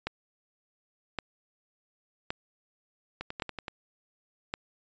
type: two click trains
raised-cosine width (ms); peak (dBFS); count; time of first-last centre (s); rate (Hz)
0.3; -20 / -15; 6 / 5; 3.21-3.682 / 0.07-4.539; 10.6 / 0.895
effects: resampled to 16000 Hz